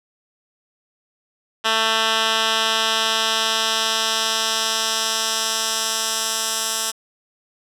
10% pulse tone with band-pass filter sweep, 222.5 Hz, A3, 20 cents sharp, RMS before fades -21 dBFS, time 1.64-6.92 s, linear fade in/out 20 ms, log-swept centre 2800 to 7600 Hz, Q 1.1, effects none

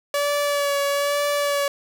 sawtooth tone with vibrato, 572 Hz, D5, 46 cents flat, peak -16 dBFS, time 0.14-1.68 s, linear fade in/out 2 ms, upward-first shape sine, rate 1.1 Hz, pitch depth 22 cents each way, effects 9-bit

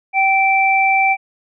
sine tone pair together, 774 / 2338 Hz, G5 / D7, -22 / -8 cents, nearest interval octave + perfect fifth, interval 1914 cents, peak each -14 dBFS, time 0.13-1.17 s, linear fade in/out 50 ms, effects none

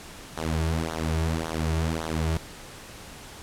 sawtooth tone with flanger, 80.5 Hz, E2, 41 cents flat, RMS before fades -27 dBFS, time 0.37-2.37 s, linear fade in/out 0 ms, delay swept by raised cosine 0.39 to 3.99 ms, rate 1.8 Hz, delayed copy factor -1, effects pink hiss -43 dBFS RMS until 3.42 s + low-pass 11000 Hz 12 dB/octave

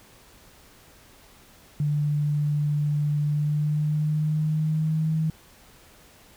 sine tone with pitch glide, 147.7 to 158.3 Hz, D3 to D#3, +10 to +30 cents, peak -21 dBFS, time 1.8-5.3 s, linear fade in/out 2 ms, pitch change +120 cents, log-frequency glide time 3.24-5.13 s, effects pink hiss -53 dBFS RMS until 6.36 s

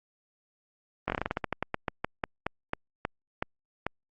slowing click train, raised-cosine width 0.5 ms, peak -13 dBFS, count 21, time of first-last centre 1.08-3.866 s, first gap 19 ms, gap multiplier 1.18, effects Opus 32 kbps

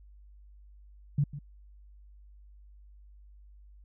sine tone with echo, 143.4 Hz, D3, 41 cents flat, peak -22 dBFS, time 1.18-1.24 s, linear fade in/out 5 ms, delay 150 ms, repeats 1, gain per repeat -14 dB, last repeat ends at 1.39 s, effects added 50 Hz sine -51 dBFS peak until 3.84 s

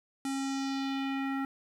square tone with low-pass filter sweep, 271.5 Hz, C#4, 36 cents flat, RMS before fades -33 dBFS, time 0.25-1.45 s, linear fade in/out 2 ms, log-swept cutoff 9900 to 1600 Hz, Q 2, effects 10-bit

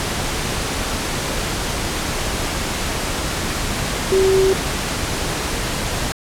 sine tone in noise, 382.5 Hz, G4, 42 cents flat, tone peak -12 dBFS, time 4.12-4.53 s, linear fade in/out 0 ms, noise pink, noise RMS -22 dBFS, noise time 0-6.12 s, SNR +7 dB, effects low-pass 10000 Hz 12 dB/octave

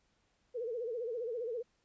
sine tone with vibrato, 470 Hz, A#4, 14 cents sharp, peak -35 dBFS, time 0.54-1.63 s, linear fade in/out 20 ms, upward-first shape sine, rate 15 Hz, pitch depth 120 cents each way, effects pink hiss -75 dBFS RMS until 1.84 s + resampled to 16000 Hz

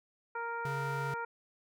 harmonic tone, 466.2 Hz, A#4, in tune, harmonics 1 / 2 / 3 / 4 / 5, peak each -42 / -38 / -39 / -52 / -52 dBFS, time 0.35-1.25 s, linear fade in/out 5 ms
square tone, 138.59 Hz, C#3, in tune, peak -37 dBFS, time 0.65-1.14 s, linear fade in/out 2 ms
effects none

